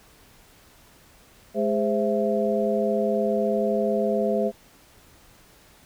sine tone cluster, 212.1 / 408.6 / 521 / 664 Hz, G#3 / G#4 / C5 / E5, +37 / -28 / -7 / +12 cents, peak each -26 dBFS, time 1.54-4.52 s, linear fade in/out 50 ms, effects pink hiss -54 dBFS RMS until 5.85 s

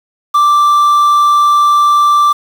triangle tone with quantisation, 1174.7 Hz, D6, in tune, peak -4 dBFS, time 0.34-2.33 s, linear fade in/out 10 ms, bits 5, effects none

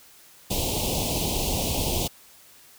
pink band-stop noise, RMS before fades -26 dBFS, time 0.5-2.08 s, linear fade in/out 10 ms, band 910 to 2600 Hz, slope 48 dB/octave, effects white hiss -52 dBFS RMS until 2.78 s

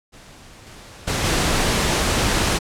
pink noise with level steps, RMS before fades -44 / -41 / -22 / -19 dBFS, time 0.12-2.59 s, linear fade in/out 20 ms, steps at 0.66 / 1.07 / 1.24 s, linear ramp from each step 10 ms, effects low-pass 9000 Hz 12 dB/octave

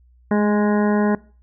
harmonic tone with a mistuned harmonic, 207.7 Hz, G#3, in tune, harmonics 1 / 2 / 3 / 4 / 5 / 7 / 8 / 9, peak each -16 / -22 / -26 / -28 / -30 / -33 / -34 / -35 dBFS, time 0.31-1.15 s, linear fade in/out 2 ms, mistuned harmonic 1, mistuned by +16 cents, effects noise-tail reverb RT60 0.4 s tail -22 dB re dry + added 61 Hz sine -50 dBFS peak until 1.42 s

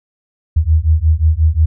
sine beating tone pair, 76.5 / 82.1 Hz, D#2 / E2, -29 / -6 cents, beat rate 5.6 Hz, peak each -12 dBFS, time 0.56-1.66 s, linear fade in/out 10 ms, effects none

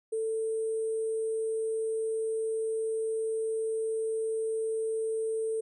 sine tone with sample-and-hold, 443.8 Hz, A4, 15 cents sharp, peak -28 dBFS, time 0.12-5.61 s, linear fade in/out 10 ms, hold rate 8820 Hz, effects resampled to 32000 Hz

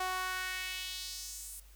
sawtooth tone with high-pass filter sweep, 370.7 Hz, F#4, 3 cents sharp, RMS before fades -39 dBFS, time 0-1.6 s, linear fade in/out 5 ms, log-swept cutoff 810 to 10000 Hz, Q 1.9, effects added 50 Hz sine -54 dBFS peak until 1.75 s + white hiss -63 dBFS RMS until 1.75 s

